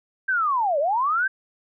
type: linear two-way sweep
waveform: sine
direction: down then up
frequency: 1600 to 545 to 1600 Hz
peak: -19 dBFS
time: 0.28-1.28 s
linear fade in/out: 10 ms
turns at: 0.79 s
effects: none